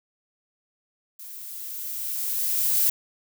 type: noise with level ramp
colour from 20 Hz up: violet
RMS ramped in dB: -41 to -20 dBFS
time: 1.19-2.9 s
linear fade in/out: 5 ms
effects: none